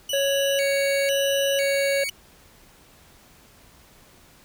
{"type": "tone with vibrato", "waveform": "sawtooth", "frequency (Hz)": 2572, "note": "E7", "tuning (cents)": -43, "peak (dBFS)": -23, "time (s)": [0.09, 2.1], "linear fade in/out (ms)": 5, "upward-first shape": "square", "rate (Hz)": 1, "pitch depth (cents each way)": 240}
{"type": "harmonic tone", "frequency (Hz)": 554.4, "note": "C#5", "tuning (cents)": 0, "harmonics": [1, 3, 5, 7], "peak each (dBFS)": [-21, -31, -35, -38], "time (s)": [0.13, 2.04], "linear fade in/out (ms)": 5}
{"effects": ["pink hiss -53 dBFS RMS until 4.44 s"]}